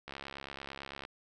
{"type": "click train", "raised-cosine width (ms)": 0.3, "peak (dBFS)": -26, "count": 68, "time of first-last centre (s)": [0.08, 1.051], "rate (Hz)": 69, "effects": []}